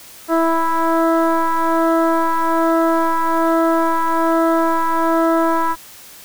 sine tone with frequency modulation, 329.6 Hz, E4, in tune, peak -12 dBFS, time 0.28-5.76 s, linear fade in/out 50 ms, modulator 329 Hz, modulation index 3.1, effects tanh soft clip ceiling -8 dBFS + white hiss -40 dBFS RMS until 6.24 s

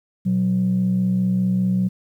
sine tone pair together, 120.04 / 185 Hz, B2 / F#3, -49 / 0 cents, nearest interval perfect fifth, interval 749 cents, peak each -24 / -16 dBFS, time 0.25-1.89 s, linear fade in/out 20 ms, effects tanh soft clip ceiling -12 dBFS + 9-bit

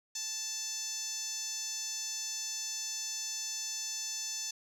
10% pulse tone with band-pass filter, 880 Hz, A5, in tune, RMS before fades -38 dBFS, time 0.15-4.51 s, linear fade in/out 5 ms, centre 6600 Hz, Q 4.9, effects none

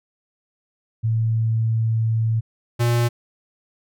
sine / square tone pair in turn, 112.4 / 119.08 Hz, A2 / A#2, +37 / +37 cents, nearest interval minor second, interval 100 cents, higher second, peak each -17 dBFS, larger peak neither, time 1.03-2.41 / 2.79-3.09 s, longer first, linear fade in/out 20 ms, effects none

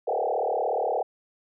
sine tone with frequency modulation, 622.3 Hz, D#5, in tune, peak -23 dBFS, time 0.07-1.03 s, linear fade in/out 10 ms, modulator 36.9 Hz, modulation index 5.1, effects none

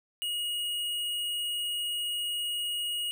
sine tone with tanh clipping, 2883 Hz, F#7, 46 cents flat, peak -31 dBFS, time 0.22-3.11 s, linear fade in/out 0 ms, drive 17 dB, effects none

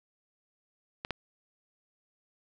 clicks, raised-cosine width 0.3 ms, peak -19 / -16 dBFS, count 2, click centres 1.049 / 1.107 s, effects none

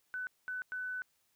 sine tone bursts at uneven times, 1500 Hz, F#6, 23 cents sharp, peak -36 dBFS, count 3, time 0.14-0.27 / 0.48-0.62 / 0.72-1.02 s, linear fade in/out 0 ms, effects white hiss -75 dBFS RMS until 1.35 s

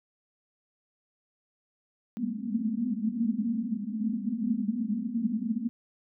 white band-pass noise, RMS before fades -30 dBFS, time 2.17-5.69 s, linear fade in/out 0 ms, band 210 to 240 Hz, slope 96 dB/octave, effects none

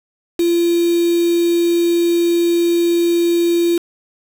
sine tone with quantisation, 342.1 Hz, F4, 36 cents flat, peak -12 dBFS, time 0.39-3.78 s, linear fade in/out 5 ms, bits 4, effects none

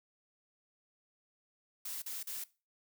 blue noise bursts, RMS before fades -41 dBFS, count 3, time 1.85-2.44 s, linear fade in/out 5 ms, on 170 ms, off 40 ms, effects noise-tail reverb RT60 0.3 s tail -19 dB re dry

